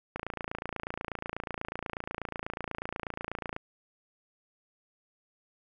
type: click train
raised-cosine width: 0.5 ms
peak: -19 dBFS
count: 97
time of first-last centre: 0.16-3.564 s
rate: 28.2 Hz
effects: none